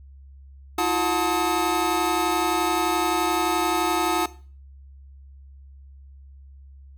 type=tone cluster; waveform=square; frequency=327.5 / 359.1 / 724 / 877 / 1266 Hz; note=E4 / F4 / F#5 / A5 / D#6; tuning=-11 / +48 / -38 / -6 / +30 cents; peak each=-28 dBFS; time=0.78-4.26 s; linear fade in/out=5 ms; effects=noise-tail reverb RT60 0.4 s tail -17 dB re dry + added 68 Hz sine -43 dBFS peak until 6.97 s